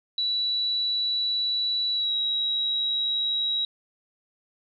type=tone with pitch glide; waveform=sine; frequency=3939 to 3853 Hz; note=B7 to B7; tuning=-5 to -44 cents; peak=-23 dBFS; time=0.18-3.65 s; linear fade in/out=2 ms; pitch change=-39 cents; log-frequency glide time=1.92-2.14 s; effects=none